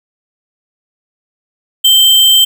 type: tone with sample-and-hold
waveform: sine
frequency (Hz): 3124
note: G7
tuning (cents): -7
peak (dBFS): -4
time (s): 1.84-2.45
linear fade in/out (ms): 10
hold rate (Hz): 11025
effects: none